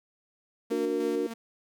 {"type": "tone with tremolo", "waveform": "sawtooth", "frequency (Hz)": 228.8, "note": "A#3", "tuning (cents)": -32, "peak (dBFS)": -31, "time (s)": [0.7, 1.34], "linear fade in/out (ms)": 10, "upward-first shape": "square", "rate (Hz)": 3.3, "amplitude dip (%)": 40}
{"type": "chord", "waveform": "sine", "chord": "D augmented", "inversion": "none", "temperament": "equal with one note detuned", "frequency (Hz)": [293.7, 366.4, 466.2], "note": ["D4", "F#4", "A#4"], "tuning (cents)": [0, -17, 0], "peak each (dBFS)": [-31, -31, -29], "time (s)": [0.71, 1.27], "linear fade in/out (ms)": 5}
{"effects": []}